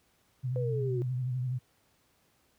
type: tone with vibrato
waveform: sine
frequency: 126.5 Hz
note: B2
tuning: 42 cents sharp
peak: -29 dBFS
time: 0.43-1.59 s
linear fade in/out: 20 ms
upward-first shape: sine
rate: 12 Hz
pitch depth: 56 cents each way
type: exponential sweep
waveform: sine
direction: down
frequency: 509 to 353 Hz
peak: -32 dBFS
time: 0.56-1.02 s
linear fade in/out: 0 ms
effects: pink hiss -69 dBFS RMS until 2.58 s + high-pass 60 Hz 12 dB/octave